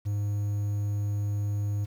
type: tone with quantisation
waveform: triangle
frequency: 102.7 Hz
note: G#2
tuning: 19 cents flat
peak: -24 dBFS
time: 0.05-1.86 s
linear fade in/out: 20 ms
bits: 9
effects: none